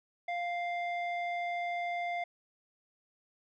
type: tone with low-pass filter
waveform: square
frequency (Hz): 698.5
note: F5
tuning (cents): 0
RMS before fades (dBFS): -35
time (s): 0.28-2.24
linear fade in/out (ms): 5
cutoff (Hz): 2200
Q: 1.7
effects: none